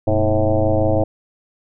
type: tone with frequency modulation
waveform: sine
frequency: 317 Hz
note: D#4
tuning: 32 cents sharp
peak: -13 dBFS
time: 0.07-1.04 s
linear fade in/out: 5 ms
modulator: 110 Hz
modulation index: 3.5
effects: none